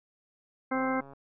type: harmonic tone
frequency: 261.6 Hz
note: C4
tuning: in tune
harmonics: 1 / 2 / 3 / 4 / 5 / 6 / 8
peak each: -30 / -33 / -35 / -36 / -37 / -38 / -39 dBFS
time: 0.71-1.01 s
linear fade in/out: 10 ms
type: click train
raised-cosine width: 1 ms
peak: -36 dBFS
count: 54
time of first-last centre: 0.75-1.134 s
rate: 138 Hz
effects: none